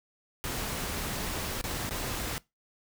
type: noise with dropouts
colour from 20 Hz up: pink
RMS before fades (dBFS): -34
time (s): 0.44-2.38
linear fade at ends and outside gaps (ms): 0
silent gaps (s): 1.613-1.64 / 1.893-1.909
effects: noise-tail reverb RT60 0.2 s tail -21 dB re dry